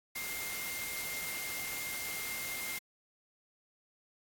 sine tone in noise, 2112 Hz, C7, 16 cents sharp, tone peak -40 dBFS, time 0.15-2.79 s, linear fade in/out 10 ms, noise white, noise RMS -40 dBFS, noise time 0.15-2.79 s, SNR -3 dB, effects AAC 64 kbps

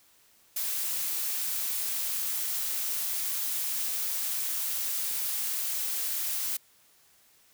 blue noise, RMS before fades -31 dBFS, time 0.56-6.57 s, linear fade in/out 5 ms, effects white hiss -62 dBFS RMS until 7.53 s

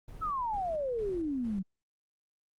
brown noise with tremolo, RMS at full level -45 dBFS, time 0.08-1.59 s, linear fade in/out 2 ms, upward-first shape square, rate 2.2 Hz, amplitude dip 60%
sine exponential sweep, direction down, 1330 to 183 Hz, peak -30 dBFS, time 0.21-1.63 s, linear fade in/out 20 ms
effects Opus 24 kbps

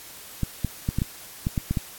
clicks, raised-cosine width 5 ms, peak -11 dBFS, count 9, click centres 0.433 / 0.647 / 0.889 / 0.986 / 1.019 / 1.469 / 1.578 / 1.71 / 1.772 s, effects white hiss -43 dBFS RMS until 1.98 s + AAC 64 kbps

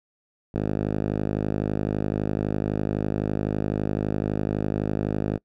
5% pulse tone with band-pass filter, 51.9 Hz, G#1, in tune, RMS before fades -26 dBFS, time 0.54-5.38 s, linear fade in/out 10 ms, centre 180 Hz, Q 0.59, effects noise-tail reverb RT60 0.1 s tail -24 dB re dry

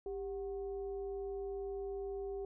sine tone with frequency modulation, 395.1 Hz, G4, 14 cents sharp, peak -38 dBFS, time 0.06-2.45 s, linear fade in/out 2 ms, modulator 344 Hz, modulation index 0.43, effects none

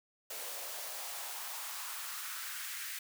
white noise with high-pass filter sweep, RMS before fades -42 dBFS, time 0.3-2.99 s, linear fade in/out 5 ms, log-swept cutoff 480 to 1800 Hz, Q 2.2, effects none

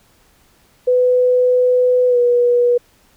sine tone with pitch glide, 499.6 to 484.8 Hz, B4 to B4, +20 to -32 cents, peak -10 dBFS, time 0.87-2.78 s, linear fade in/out 10 ms, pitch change -52 cents, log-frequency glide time 2.08-2.18 s, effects pink hiss -54 dBFS RMS until 3.16 s

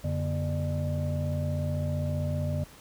sine tone cluster, 89.9 / 145.4 / 240.3 / 598 Hz, F#2 / D3 / B3 / D5, -49 / -17 / -47 / +31 cents, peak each -29 / -29 / -36 / -35 dBFS, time 0.04-2.64 s, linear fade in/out 5 ms, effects tanh soft clip ceiling -21 dBFS + pink hiss -52 dBFS RMS until 2.8 s

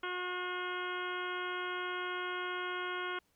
harmonic tone with a mistuned harmonic, 361.5 Hz, F#4, 40 cents flat, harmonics 1 / 2 / 3 / 4 / 5 / 6 / 7 / 8 / 9, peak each -41 / -48 / -41 / -40 / -51 / -46 / -51 / -49 / -48 dBFS, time 0.03-3.19 s, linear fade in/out 5 ms, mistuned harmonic 6, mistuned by -32 cents, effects pink hiss -74 dBFS RMS until 3.35 s

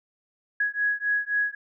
sine beating tone pair, 1666 / 1669.8 Hz, G#6 / G#6, +5 / +9 cents, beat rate 3.8 Hz, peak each -26 dBFS, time 0.6-1.55 s, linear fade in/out 5 ms, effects none

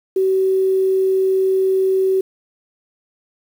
sine tone with quantisation, 380.5 Hz, F#4, 48 cents sharp, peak -13 dBFS, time 0.16-2.21 s, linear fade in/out 5 ms, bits 7, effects none

